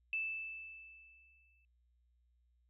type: tone with exponential decay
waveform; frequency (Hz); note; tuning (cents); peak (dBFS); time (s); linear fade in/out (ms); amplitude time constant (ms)
sine; 2637; E7; 0; -33; 0.13-1.65; 1; 330
effects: added 60 Hz sine -70 dBFS peak until 2.69 s